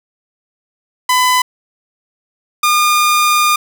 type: tone pair in turn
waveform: sawtooth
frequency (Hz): 1005 / 1212.4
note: B5 / D#6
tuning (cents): +30 / -45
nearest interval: minor third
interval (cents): 325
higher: second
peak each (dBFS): -6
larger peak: neither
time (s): 1.09-1.42 / 2.63-3.56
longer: second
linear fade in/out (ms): 5
effects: none